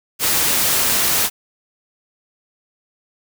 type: noise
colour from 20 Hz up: white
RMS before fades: -17 dBFS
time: 0.19-1.3 s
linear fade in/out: 50 ms
effects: none